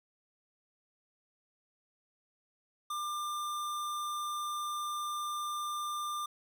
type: tone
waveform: square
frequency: 1195 Hz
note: D6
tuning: 30 cents sharp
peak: -35 dBFS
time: 2.9-6.26 s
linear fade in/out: 5 ms
effects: none